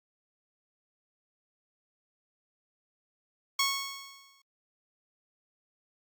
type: tone with exponential decay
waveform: 10% pulse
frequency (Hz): 1102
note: C#6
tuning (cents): -11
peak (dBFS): -15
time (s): 3.59-4.42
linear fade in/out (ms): 5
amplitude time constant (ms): 180
effects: Opus 48 kbps